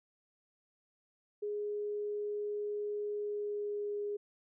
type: tone with pitch glide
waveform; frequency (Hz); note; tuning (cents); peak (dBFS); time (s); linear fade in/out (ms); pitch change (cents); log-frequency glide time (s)
sine; 415.3 to 411.7; G#4 to G#4; 0 to -15; -34; 1.42-4.17; 10; -15; 3.16-4.03
effects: none